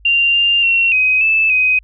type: tone with pitch steps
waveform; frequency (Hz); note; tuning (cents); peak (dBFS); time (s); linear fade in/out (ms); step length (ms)
sine; 2778 / 2795 / 2729 / 2520 / 2627 / 2514; F7 / F7 / F7 / D#7 / E7 / D#7; -10 / +1 / -41 / +21 / -7 / +17; -10; 0.05-1.79; 5; 290
effects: added 51 Hz sine -42 dBFS peak until 1.83 s